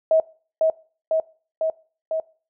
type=tone with echo; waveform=sine; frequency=640 Hz; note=D#5; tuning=49 cents sharp; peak=-13 dBFS; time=0.11-0.2 s; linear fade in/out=2 ms; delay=500 ms; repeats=4; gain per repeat=-2 dB; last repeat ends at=2.2 s; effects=noise-tail reverb RT60 0.4 s tail -20 dB re dry